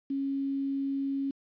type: tone with quantisation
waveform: sine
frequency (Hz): 274.6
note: C#4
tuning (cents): -16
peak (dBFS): -28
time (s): 0.1-1.31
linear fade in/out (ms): 5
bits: 9
effects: resampled to 11025 Hz